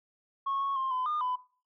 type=tone with pitch steps; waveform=sine; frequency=1096 / 1103 / 1059 / 1016 / 1215 / 1003 Hz; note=C#6 / C#6 / C6 / B5 / D#6 / B5; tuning=-20 / -9 / +21 / +49 / -42 / +26 cents; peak=-27 dBFS; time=0.46-1.36 s; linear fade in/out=10 ms; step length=150 ms; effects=noise-tail reverb RT60 0.4 s tail -20 dB re dry + tanh soft clip ceiling -25 dBFS